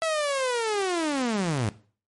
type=linear sweep; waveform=sawtooth; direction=down; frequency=659.3 to 97.3 Hz; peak=-20 dBFS; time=0.02-1.69 s; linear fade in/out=0 ms; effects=noise-tail reverb RT60 0.4 s tail -17 dB re dry + MP3 48 kbps